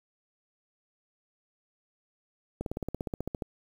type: slowing click train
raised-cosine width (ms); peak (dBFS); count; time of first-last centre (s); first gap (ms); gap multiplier
2; -19; 14; 2.61-3.422; 52; 1.03
effects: 8-bit